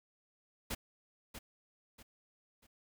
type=noise with echo; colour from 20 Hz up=pink; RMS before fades=-38 dBFS; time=0.7-0.75 s; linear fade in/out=10 ms; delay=640 ms; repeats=3; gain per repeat=-9 dB; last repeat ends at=2.67 s; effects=none